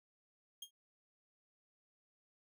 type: tone with exponential decay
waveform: sawtooth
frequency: 3232 Hz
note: G#7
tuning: 48 cents flat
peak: -39 dBFS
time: 0.62-0.71 s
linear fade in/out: 5 ms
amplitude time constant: 19 ms
effects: none